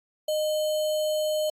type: tone with sample-and-hold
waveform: sine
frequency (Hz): 614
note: D#5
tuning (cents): -23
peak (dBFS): -23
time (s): 0.28-1.5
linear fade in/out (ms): 5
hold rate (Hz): 3675
effects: AAC 64 kbps